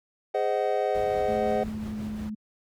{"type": "chord", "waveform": "triangle", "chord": "Ab dominant seventh", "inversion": "none", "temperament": "just", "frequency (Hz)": [415.3, 519.1, 623, 747.5], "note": ["Ab4", "C5", "Eb5", "Gb5"], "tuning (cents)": [0, -14, 2, 17], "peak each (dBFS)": -27, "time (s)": [0.34, 1.64], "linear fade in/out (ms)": 10}
{"type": "noise with tremolo", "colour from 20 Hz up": "brown", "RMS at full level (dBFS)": -35, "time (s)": [0.94, 2.3], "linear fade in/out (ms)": 10, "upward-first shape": "sine", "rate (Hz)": 5.7, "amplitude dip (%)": 35}
{"type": "tone with pitch glide", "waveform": "sine", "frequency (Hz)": [217.1, 213.7], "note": ["A3", "G#3"], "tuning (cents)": [-23, 50], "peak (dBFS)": -31, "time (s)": [1.28, 2.35], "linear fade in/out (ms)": 10, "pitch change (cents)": -27, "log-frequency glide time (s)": [1.63, 2]}
{"effects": ["high-pass 60 Hz 12 dB/octave"]}